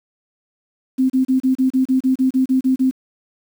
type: tone bursts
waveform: sine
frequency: 260.6 Hz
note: C4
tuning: 7 cents flat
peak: -12 dBFS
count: 13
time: 0.98-2.912 s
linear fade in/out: 20 ms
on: 120 ms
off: 31 ms
effects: 7-bit